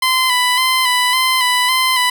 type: tone with vibrato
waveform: 15% pulse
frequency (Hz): 1013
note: B5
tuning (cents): +44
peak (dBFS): -6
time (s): 0.02-2.1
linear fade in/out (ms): 5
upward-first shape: square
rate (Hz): 1.8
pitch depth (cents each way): 34
effects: none